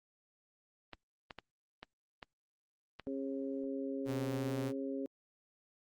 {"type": "clicks", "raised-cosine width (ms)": 0.3, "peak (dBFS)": -29, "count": 6, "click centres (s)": [0.933, 1.308, 1.387, 1.83, 2.228, 2.997]}
{"type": "harmonic tone", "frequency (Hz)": 136, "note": "C#3", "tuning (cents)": -33, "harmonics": [2, 3, 4], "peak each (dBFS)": [-38, -42, -44], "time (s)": [3.07, 5.06], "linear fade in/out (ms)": 0}
{"type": "tone", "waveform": "sawtooth", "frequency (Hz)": 127.8, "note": "C3", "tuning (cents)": -40, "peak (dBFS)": -34, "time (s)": [4.05, 4.73], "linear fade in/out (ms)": 50}
{"effects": ["Opus 32 kbps"]}